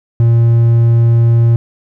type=tone; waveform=triangle; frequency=116.54 Hz; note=A#2; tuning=in tune; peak=-4 dBFS; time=0.2-1.56 s; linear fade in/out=0 ms; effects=none